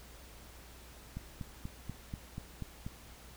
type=click train; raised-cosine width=5 ms; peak=-27 dBFS; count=8; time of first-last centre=1.17-2.865 s; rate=4.13 Hz; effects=added 60 Hz sine -55 dBFS peak until 3.36 s + pink hiss -55 dBFS RMS until 3.36 s